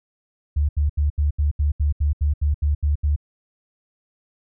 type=tone bursts; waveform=sine; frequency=73.42 Hz; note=D2; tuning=in tune; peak=-16 dBFS; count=13; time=0.56-3.162 s; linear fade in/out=10 ms; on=130 ms; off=76 ms; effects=none